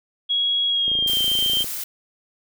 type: tone with pitch glide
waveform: sine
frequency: 3318 to 3143 Hz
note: G#7 to G7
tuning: -2 to +4 cents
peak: -18 dBFS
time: 0.29-1.64 s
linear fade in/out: 20 ms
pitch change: -94 cents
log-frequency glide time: 0.67-1.22 s
type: click train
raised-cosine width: 2 ms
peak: -23 dBFS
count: 22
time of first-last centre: 0.88-1.644 s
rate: 27.5 Hz
type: noise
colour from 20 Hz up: blue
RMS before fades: -29 dBFS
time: 1.07-1.84 s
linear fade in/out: 5 ms
effects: none